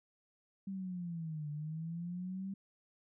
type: linear two-way sweep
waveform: sine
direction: down then up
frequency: 196.5 to 146.83 to 196.5 Hz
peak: -38 dBFS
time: 0.67-2.54 s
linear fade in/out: 5 ms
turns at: 1.5 s
effects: none